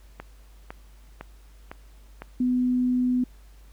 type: click train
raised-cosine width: 0.5 ms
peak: -21 dBFS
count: 5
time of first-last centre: 0.2-2.22 s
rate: 1.98 Hz
type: tone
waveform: sine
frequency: 250 Hz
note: B3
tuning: 21 cents sharp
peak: -20 dBFS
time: 2.4-3.24 s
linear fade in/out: 5 ms
effects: added 50 Hz sine -47 dBFS peak until 3.72 s + pink hiss -60 dBFS RMS until 3.72 s